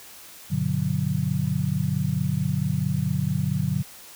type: chord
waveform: sine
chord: G major seventh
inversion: none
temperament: just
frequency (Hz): 98 / 122.5 / 147 / 183.75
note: G2 / B2 / D3 / F#3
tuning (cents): 0 / -14 / +2 / -12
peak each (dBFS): -30 / -29 / -25 / -27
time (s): 0.5-3.83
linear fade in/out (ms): 20
effects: white hiss -45 dBFS RMS until 4.15 s